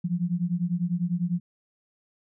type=beating tone pair; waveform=sine; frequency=170 / 180 Hz; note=F3 / F#3; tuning=-46 / -47 cents; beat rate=10 Hz; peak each=-27 dBFS; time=0.04-1.4 s; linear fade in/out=10 ms; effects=none